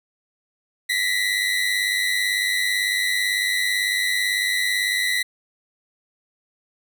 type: tone pair together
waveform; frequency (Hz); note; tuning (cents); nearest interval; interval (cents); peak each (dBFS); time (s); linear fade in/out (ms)
30% pulse; 1924 / 2022; B6 / B6; -46 / +40; minor second; 86; -20; 0.89-5.23; 10
effects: none